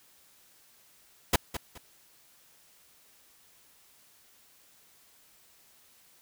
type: noise with echo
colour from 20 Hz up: pink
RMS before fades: -22 dBFS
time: 1.33-1.36 s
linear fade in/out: 5 ms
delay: 210 ms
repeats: 2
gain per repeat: -12 dB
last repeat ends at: 1.78 s
effects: white hiss -61 dBFS RMS until 6.21 s